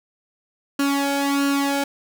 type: tone with flanger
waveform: sawtooth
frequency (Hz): 280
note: C#4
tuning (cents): +18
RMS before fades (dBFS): -21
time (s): 0.79-1.84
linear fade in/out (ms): 5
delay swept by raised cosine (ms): 0.7 to 1.3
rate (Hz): 1.5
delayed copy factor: +0.8
effects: none